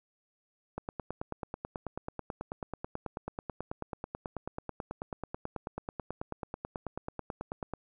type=click train; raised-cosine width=1 ms; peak=-22 dBFS; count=65; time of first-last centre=0.78-7.737 s; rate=9.2 Hz; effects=none